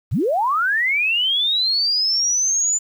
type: linear sweep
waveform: sine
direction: up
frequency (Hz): 63.9 to 7090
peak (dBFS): -16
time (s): 0.11-2.79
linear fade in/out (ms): 20
effects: 8-bit